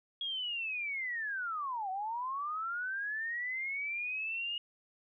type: linear two-way sweep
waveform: sine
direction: down then up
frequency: 3316 to 738 to 2878 Hz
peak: -34 dBFS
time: 0.21-4.58 s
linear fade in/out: 2 ms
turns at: 1.9 s
effects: none